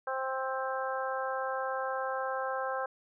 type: harmonic tone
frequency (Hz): 263.3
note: C4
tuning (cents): +11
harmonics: 2 / 3 / 4 / 5 / 6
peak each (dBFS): -35 / -37 / -38 / -39 / -40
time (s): 0.07-2.86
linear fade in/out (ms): 5
effects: none